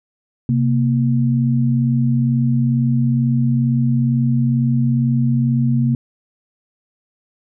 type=tone pair together; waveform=sine; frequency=131.6 / 233.8 Hz; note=C3 / A#3; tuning=+10 / +5 cents; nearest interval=minor seventh; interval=995 cents; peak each=-15 / -17 dBFS; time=0.49-5.95 s; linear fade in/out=2 ms; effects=none